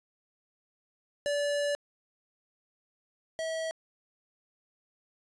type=tone pair in turn; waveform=square; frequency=578 / 646 Hz; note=D5 / E5; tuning=-28 / -35 cents; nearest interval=major second; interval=193 cents; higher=second; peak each=-28 / -32 dBFS; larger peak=first; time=1.26-1.75 / 3.39-3.71 s; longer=first; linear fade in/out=0 ms; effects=resampled to 22050 Hz + 11-bit